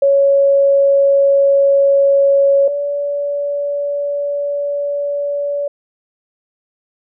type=tone pair in turn; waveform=sine; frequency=556 / 573 Hz; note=C#5 / D5; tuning=+5 / -43 cents; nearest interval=minor second; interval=52 cents; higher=second; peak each=-8 / -16 dBFS; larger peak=first; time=0.02-2.68 / 2.68-5.68 s; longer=second; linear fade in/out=5 ms; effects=none